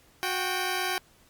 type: tone pair together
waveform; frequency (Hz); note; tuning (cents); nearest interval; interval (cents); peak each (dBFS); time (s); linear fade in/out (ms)
10% pulse; 366.3 / 782; F#4 / G5; -17 / -4; octave + minor second; 1313; -22; 0.23-0.98; 0
effects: pink hiss -60 dBFS RMS until 1.29 s + Opus 48 kbps